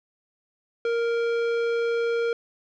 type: tone with tanh clipping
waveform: triangle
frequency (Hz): 466.2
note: A#4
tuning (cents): 0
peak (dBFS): -24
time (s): 0.85-2.33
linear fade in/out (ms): 2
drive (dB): 18
effects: none